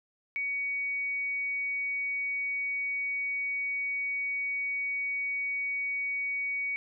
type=tone; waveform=sine; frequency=2250 Hz; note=C#7; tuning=25 cents sharp; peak=-29 dBFS; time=0.36-6.76 s; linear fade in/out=0 ms; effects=none